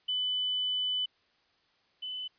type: tone pair in turn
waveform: sine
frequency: 3000 / 3012 Hz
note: F#7 / F#7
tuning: +23 / +30 cents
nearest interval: unison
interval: 7 cents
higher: second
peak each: -28 / -35 dBFS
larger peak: first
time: 0.08-1.06 / 2.02-2.28 s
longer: first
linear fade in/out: 10 ms
effects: white hiss -69 dBFS RMS until 2.38 s + resampled to 11025 Hz